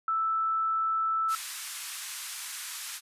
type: tone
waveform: sine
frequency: 1318.5 Hz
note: E6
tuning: in tune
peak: -25 dBFS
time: 0.08-1.35 s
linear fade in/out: 2 ms
type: band-pass noise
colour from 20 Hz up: white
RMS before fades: -39 dBFS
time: 1.28-3.01 s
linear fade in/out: 50 ms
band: 1100 to 12000 Hz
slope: 24 dB/octave
effects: resampled to 32000 Hz